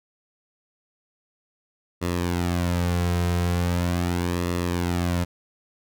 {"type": "tone with flanger", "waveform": "sawtooth", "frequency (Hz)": 87.6, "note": "F2", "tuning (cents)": 6, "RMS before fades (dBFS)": -24, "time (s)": [2.01, 5.25], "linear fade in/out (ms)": 20, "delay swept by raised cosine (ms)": [1.3, 3.5], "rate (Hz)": 0.4, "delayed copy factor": -0.6, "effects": []}